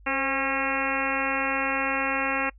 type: harmonic tone with a mistuned harmonic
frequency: 271.6 Hz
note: C#4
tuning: 35 cents flat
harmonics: 1 / 2 / 3 / 4 / 5 / 6 / 7 / 8 / 9 / 10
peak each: -33 / -33 / -33 / -33 / -33 / -33 / -33 / -33 / -33 / -33 dBFS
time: 0.06-2.5 s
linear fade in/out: 10 ms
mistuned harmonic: 2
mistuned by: -43 cents
effects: noise-tail reverb RT60 0.1 s tail -26 dB re dry + added 50 Hz sine -48 dBFS peak until 2.58 s